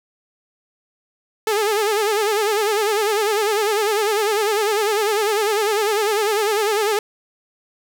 sawtooth tone with vibrato, 422.4 Hz, G#4, 29 cents sharp, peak -13 dBFS, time 1.47-6.99 s, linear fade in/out 2 ms, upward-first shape sine, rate 10 Hz, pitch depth 95 cents each way, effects none

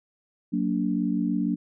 sine chord, Gb augmented, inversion none, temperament just, 185 / 231.2 / 289.1 Hz, Gb3 / Bb3 / D4, 0 / -14 / -27 cents, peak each -27 dBFS, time 0.52-1.56 s, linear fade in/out 20 ms, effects none

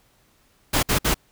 pink noise bursts, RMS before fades -20 dBFS, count 3, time 0.73-1.144 s, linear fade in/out 10 ms, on 100 ms, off 57 ms, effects pink hiss -61 dBFS RMS until 1.31 s

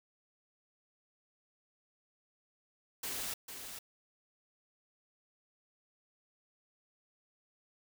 white noise with echo, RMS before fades -39 dBFS, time 3.03-3.34 s, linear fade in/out 5 ms, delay 450 ms, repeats 1, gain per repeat -7 dB, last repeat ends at 3.79 s, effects none

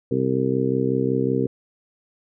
harmonic tone, 65.41 Hz, C2, in tune, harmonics 2 / 3 / 4 / 5 / 6 / 7, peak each -26 / -28 / -24 / -30 / -25 / -25 dBFS, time 0.11-1.47 s, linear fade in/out 5 ms, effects none

